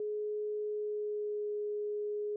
sine tone with pitch glide, 421.3 to 417.2 Hz, G#4 to G#4, +25 to +8 cents, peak -33 dBFS, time 0-2.36 s, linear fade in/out 2 ms, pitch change -17 cents, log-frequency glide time 0.67-1.51 s, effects none

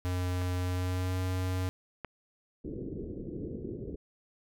square tone with pitch glide, 90.4 to 92.19 Hz, F#2 to F#2, -40 to -6 cents, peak -30 dBFS, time 0.05-1.69 s, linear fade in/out 0 ms, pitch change +34 cents, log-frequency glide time 0.65-1.19 s
clicks, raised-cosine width 0.5 ms, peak -27 / -23 dBFS, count 2, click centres 0.417 / 2.047 s
white low-pass noise, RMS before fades -39 dBFS, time 2.64-3.96 s, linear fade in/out 10 ms, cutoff 440 Hz, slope 48 dB/octave
effects none

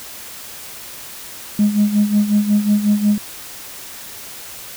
sine tone with tremolo, 207.7 Hz, G#3, in tune, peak -8 dBFS, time 1.59-3.18 s, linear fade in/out 2 ms, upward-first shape sine, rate 5.5 Hz, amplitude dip 75%, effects tanh soft clip ceiling -7 dBFS + white hiss -34 dBFS RMS until 4.76 s

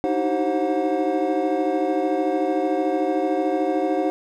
triangle tone cluster, 304.2 / 317.6 / 382.7 / 531 / 726 Hz, D#4 / D#4 / G4 / C5 / F#5, -39 / +36 / -42 / +25 / -33 cents, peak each -24 dBFS, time 0.04-4.1 s, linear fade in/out 0 ms, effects none

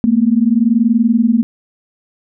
sine tone pair together, 220 / 240.6 Hz, A3 / B3, 0 / -45 cents, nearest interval major second, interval 155 cents, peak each -12 dBFS, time 0.04-1.43 s, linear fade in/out 0 ms, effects none

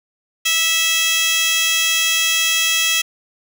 15% pulse tone with high-pass filter, 654 Hz, E5, 14 cents flat, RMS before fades -17 dBFS, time 0.45-3.02 s, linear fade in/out 10 ms, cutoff 3400 Hz, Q 2.2, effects none

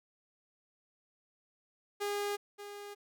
sawtooth tone with echo, 408.4 Hz, G#4, 29 cents flat, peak -29 dBFS, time 2-2.37 s, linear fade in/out 20 ms, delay 580 ms, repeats 1, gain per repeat -11 dB, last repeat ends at 2.95 s, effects none

